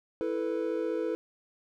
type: chord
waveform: triangle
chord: E suspended fourth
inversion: none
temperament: just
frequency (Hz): 329.6 / 439.5 / 494.4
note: E4 / A4 / B4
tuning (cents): 0 / -2 / +2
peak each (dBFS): -31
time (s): 0.21-1.15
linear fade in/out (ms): 0
effects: none